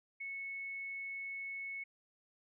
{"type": "tone", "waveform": "sine", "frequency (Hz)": 2203, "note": "C#7", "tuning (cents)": -11, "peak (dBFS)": -40, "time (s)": [0.2, 1.84], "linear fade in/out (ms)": 10, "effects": []}